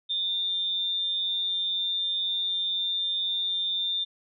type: tone with amplitude modulation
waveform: sine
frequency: 3599 Hz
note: A7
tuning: 38 cents sharp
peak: -23 dBFS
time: 0.09-4.05 s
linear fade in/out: 20 ms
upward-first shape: sine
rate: 186 Hz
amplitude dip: 50%
effects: none